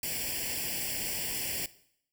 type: noise with comb filter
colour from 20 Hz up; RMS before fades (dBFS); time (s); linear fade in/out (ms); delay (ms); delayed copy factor
white; -34; 0.03-1.66; 2; 0.39; +1
effects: noise-tail reverb RT60 0.7 s tail -18 dB re dry